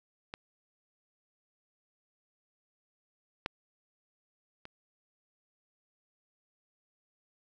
clicks, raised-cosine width 0.3 ms, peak -23 / -16 / -29 dBFS, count 3, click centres 0.339 / 3.461 / 4.654 s, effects none

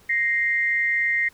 sine tone pair together, 1869.3 / 2093 Hz, A#6 / C7, +4 / 0 cents, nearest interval major second, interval 196 cents, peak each -22 dBFS, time 0.09-1.29 s, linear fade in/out 10 ms, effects pink hiss -55 dBFS RMS until 1.33 s

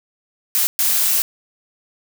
blue noise bursts at uneven times, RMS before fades -17 dBFS, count 2, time 0.55-0.67 / 0.79-1.22 s, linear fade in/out 0 ms, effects none

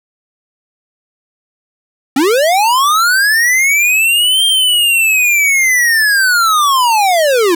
square linear two-way sweep, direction up then down, 250 to 3197 to 322.4 Hz, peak -9 dBFS, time 2.16-7.55 s, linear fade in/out 5 ms, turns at 4.45 s, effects none

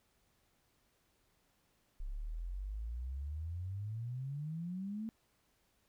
sine exponential sweep, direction up, 32.7 to 226.5 Hz, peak -38 dBFS, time 2-5.09 s, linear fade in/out 0 ms, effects pink hiss -75 dBFS RMS until 5.88 s

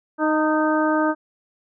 harmonic tone with a mistuned harmonic, 309.7 Hz, D#4, 8 cents flat, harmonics 1 / 2 / 3 / 4 / 5, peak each -20 / -23 / -25 / -26 / -27 dBFS, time 0.18-1.15 s, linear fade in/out 50 ms, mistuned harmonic 3, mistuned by -27 cents, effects none

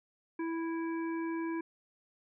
harmonic tone, 329.6 Hz, E4, in tune, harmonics 1 / 3 / 5 / 7, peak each -33 / -43 / -47 / -50 dBFS, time 0.39-1.61 s, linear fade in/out 5 ms, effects none

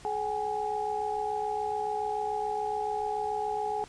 sine tone cluster, 424.8 / 766 / 833 Hz, G#4 / G5 / G#5, +39 / -40 / +5 cents, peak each -34 / -35 / -31 dBFS, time 0.05-3.84 s, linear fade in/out 0 ms, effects pink hiss -52 dBFS RMS until 3.88 s + resampled to 22050 Hz

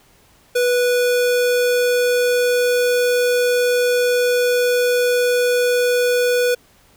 square tone, 490.9 Hz, B4, 10 cents flat, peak -15 dBFS, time 0.55-6.55 s, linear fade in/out 10 ms, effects pink hiss -53 dBFS RMS until 6.96 s

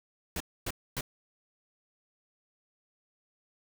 pink noise bursts, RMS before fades -34 dBFS, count 3, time 0.36-1.009 s, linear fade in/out 2 ms, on 43 ms, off 260 ms, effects none

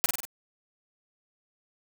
white noise with echo, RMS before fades -23 dBFS, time 0.04-0.06 s, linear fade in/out 0 ms, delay 48 ms, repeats 4, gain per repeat -4 dB, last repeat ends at 0.252 s, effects none

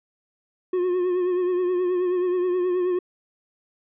triangle tone with vibrato, 361 Hz, F#4, 43 cents flat, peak -18 dBFS, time 0.73-2.99 s, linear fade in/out 5 ms, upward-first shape triangle, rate 9.4 Hz, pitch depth 51 cents each way, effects resampled to 8000 Hz

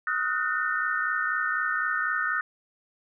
sine tone cluster, 1263 / 1452 / 1516 / 1815 Hz, D#6 / F#6 / F#6 / A#6, +26 / -33 / +42 / -47 cents, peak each -30 dBFS, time 0.07-2.41 s, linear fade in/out 2 ms, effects none

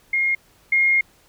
sine tone pair in turn, 2138 / 2138 Hz, C7 / C7, +37 / +37 cents, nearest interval unison, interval 0 cents, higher neither, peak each -17 / -14 dBFS, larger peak second, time 0.13-0.35 / 0.72-1.01 s, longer second, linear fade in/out 5 ms, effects pink hiss -56 dBFS RMS until 1.28 s

